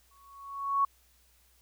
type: tone with exponential growth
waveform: sine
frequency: 1111 Hz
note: C#6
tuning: 4 cents sharp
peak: -21 dBFS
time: 0.11-0.85 s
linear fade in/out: 5 ms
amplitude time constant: 160 ms
effects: added 61 Hz sine -66 dBFS peak until 1.61 s + white hiss -66 dBFS RMS until 1.61 s